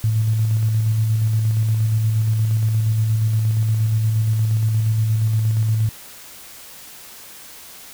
sine tone with tremolo, 110 Hz, A2, in tune, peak -14 dBFS, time 0.04-5.89 s, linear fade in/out 0 ms, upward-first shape square, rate 8.5 Hz, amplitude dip 25%, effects white hiss -40 dBFS RMS until 7.93 s

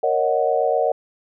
sine chord, D# minor seventh, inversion second, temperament equal, 466.2 / 554.4 / 622.3 / 740 Hz, A#4 / C#5 / D#5 / F#5, 0 / 0 / 0 / 0 cents, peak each -22 dBFS, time 0.03-0.92 s, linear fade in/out 5 ms, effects none

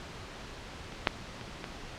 clicks, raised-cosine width 0.3 ms, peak -29 / -6 / -26 / -21 dBFS, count 4, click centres 0.923 / 1.072 / 1.412 / 1.642 s, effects pink hiss -44 dBFS RMS until 1.98 s + low-pass 5000 Hz 12 dB/octave

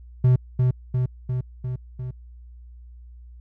triangle tone with echo, 126.4 Hz, B2, 41 cents sharp, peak -11 dBFS, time 0.24-0.36 s, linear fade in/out 5 ms, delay 350 ms, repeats 5, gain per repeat -3 dB, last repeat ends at 2.11 s, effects added 60 Hz sine -41 dBFS peak until 3.4 s

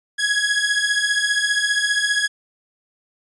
sawtooth beating tone pair, 1661.2 / 1676.2 Hz, G#6 / G#6, 0 / +16 cents, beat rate 15 Hz, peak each -17 dBFS, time 0.18-2.28 s, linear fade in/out 20 ms, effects resampled to 24000 Hz

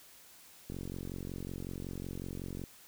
click train, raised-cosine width 3 ms, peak -28 dBFS, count 89, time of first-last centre 0.7-2.638 s, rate 45.4 Hz, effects white hiss -57 dBFS RMS until 2.87 s

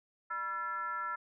sine tone with frequency modulation, 1352 Hz, E6, 43 cents sharp, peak -34 dBFS, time 0.3-1.16 s, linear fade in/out 10 ms, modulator 376 Hz, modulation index 0.85, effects none

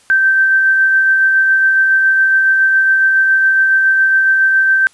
sine tone with tremolo, 1557 Hz, G6, 12 cents flat, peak -7 dBFS, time 0.1-4.87 s, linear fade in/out 0 ms, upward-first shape sine, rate 7.2 Hz, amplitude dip 25%, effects white hiss -49 dBFS RMS until 4.93 s + resampled to 24000 Hz

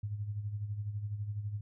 sine tone with tremolo, 103.83 Hz, G#2, in tune, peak -32 dBFS, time 0.03-1.61 s, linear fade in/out 5 ms, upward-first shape sine, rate 12 Hz, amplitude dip 60%, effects none

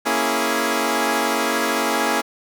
10% pulse chord, A# half-diminished seventh, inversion none, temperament equal, 233.1 / 277.2 / 329.6 / 415.3 Hz, A#3 / C#4 / E4 / G#4, 0 / 0 / 0 / 0 cents, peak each -16 dBFS, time 0.05-2.22 s, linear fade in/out 20 ms, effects none

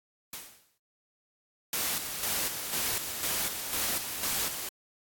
white noise with exponential decay, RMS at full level -37 dBFS, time 0.33-0.78 s, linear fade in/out 1 ms, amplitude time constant 96 ms
white noise with tremolo, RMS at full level -30 dBFS, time 1.73-4.69 s, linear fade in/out 2 ms, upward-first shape square, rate 2 Hz, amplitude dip 50%
effects AAC 64 kbps

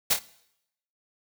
white noise with echo, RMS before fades -21 dBFS, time 0.1-0.14 s, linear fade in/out 10 ms, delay 27 ms, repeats 2, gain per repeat -7 dB, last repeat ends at 0.194 s, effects noise-tail reverb RT60 0.8 s tail -20 dB re dry

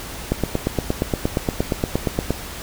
click train, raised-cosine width 2 ms, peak -5 dBFS, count 18, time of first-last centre 0.32-2.306 s, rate 8.56 Hz, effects added 60 Hz sine -40 dBFS peak until 2.62 s + pink hiss -33 dBFS RMS until 2.62 s

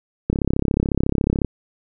click train, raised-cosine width 3 ms, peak -5 dBFS, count 40, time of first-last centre 0.3-1.447 s, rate 34 Hz, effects none

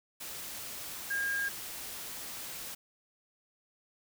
sine tone in noise, 1619 Hz, G#6, 45 cents flat, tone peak -30 dBFS, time 1.1-1.49 s, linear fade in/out 10 ms, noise white, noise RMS -42 dBFS, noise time 0.2-2.75 s, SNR +9 dB, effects none

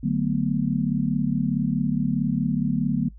sine chord, B minor seventh, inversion first, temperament just, 148.16 / 185.21 / 222.2 / 246.9 Hz, D3 / F#3 / A3 / B3, +16 / +2 / +17 / 0 cents, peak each -26 dBFS, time 0.03-3.09 s, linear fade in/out 10 ms, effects noise-tail reverb RT60 0.1 s tail -21 dB re dry + added 53 Hz sine -41 dBFS peak until 3.18 s

